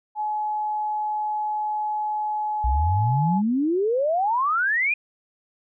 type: tone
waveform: sine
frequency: 849 Hz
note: G#5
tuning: 38 cents sharp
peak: -23 dBFS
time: 0.15-3.42 s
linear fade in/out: 50 ms
type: exponential sweep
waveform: sine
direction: up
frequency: 58.5 to 2494 Hz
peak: -19 dBFS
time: 2.64-4.94 s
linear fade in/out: 5 ms
effects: none